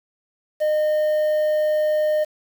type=tone with quantisation; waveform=triangle; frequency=611 Hz; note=D#5; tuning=32 cents flat; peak=-15 dBFS; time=0.6-2.25 s; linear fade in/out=20 ms; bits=7; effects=none